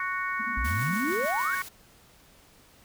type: harmonic tone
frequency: 370 Hz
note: F#4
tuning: in tune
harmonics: 3 / 4 / 5 / 6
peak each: -32 / -33 / -34 / -35 dBFS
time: 0-1.62 s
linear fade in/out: 2 ms
type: band-pass noise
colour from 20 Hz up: white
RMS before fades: -42 dBFS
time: 0.39-1.26 s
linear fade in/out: 10 ms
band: 210 to 250 Hz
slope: 96 dB/octave
type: exponential sweep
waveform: sine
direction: up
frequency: 52.4 to 1661.2 Hz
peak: -27 dBFS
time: 0.57-1.55 s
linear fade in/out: 5 ms
type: noise with tremolo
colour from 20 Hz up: white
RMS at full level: -40 dBFS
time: 0.64-1.69 s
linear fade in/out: 10 ms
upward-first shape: sine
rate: 6.7 Hz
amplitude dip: 35%
effects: pink hiss -57 dBFS RMS until 2.84 s